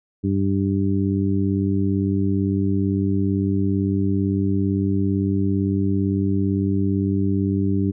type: harmonic tone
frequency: 97.8 Hz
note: G2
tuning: 4 cents flat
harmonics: 1 / 2 / 3 / 4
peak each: -22 / -22 / -23 / -29 dBFS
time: 0.23-7.92 s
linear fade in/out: 20 ms
effects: none